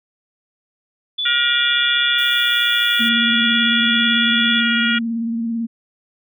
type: tone with pitch glide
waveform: sine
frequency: 3464 to 3418 Hz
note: A7 to G#7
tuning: -28 to +49 cents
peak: -19 dBFS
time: 1.18-4.61 s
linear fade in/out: 10 ms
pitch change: -23 cents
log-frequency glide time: 2.12-3.49 s
type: harmonic tone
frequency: 475.5 Hz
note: A#4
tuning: 34 cents sharp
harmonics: 3 / 4 / 5 / 6 / 7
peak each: -19 / -24 / -25 / -24 / -22 dBFS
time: 1.25-4.99 s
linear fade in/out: 10 ms
type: noise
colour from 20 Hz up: violet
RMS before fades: -36 dBFS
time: 2.18-3.09 s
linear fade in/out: 5 ms
type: tone with vibrato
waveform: sine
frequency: 230 Hz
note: A#3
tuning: 23 cents flat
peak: -19 dBFS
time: 2.99-5.67 s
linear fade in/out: 20 ms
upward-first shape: sine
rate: 18 Hz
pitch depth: 31 cents each way
effects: none